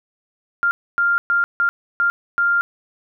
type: tone bursts at uneven times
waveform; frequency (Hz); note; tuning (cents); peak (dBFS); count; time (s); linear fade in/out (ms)
sine; 1396.9; F6; 0; -14; 6; 0.63-0.71 / 0.98-1.18 / 1.3-1.44 / 1.6-1.69 / 2-2.1 / 2.38-2.61; 0
effects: none